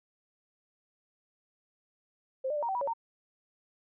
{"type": "tone with pitch steps", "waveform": "sine", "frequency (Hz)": [526, 600, 588, 936, 769, 974, 558, 918], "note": ["C5", "D5", "D5", "A#5", "G5", "B5", "C#5", "A#5"], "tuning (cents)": [9, 37, 2, 7, -33, -24, 11, -27], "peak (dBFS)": -29, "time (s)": [2.44, 2.936], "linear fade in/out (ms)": 10, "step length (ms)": 62, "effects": []}